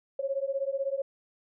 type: beating tone pair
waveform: sine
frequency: 539 / 555 Hz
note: C#5 / C#5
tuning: -49 / +2 cents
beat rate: 16 Hz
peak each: -31 dBFS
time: 0.19-1.02 s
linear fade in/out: 5 ms
effects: none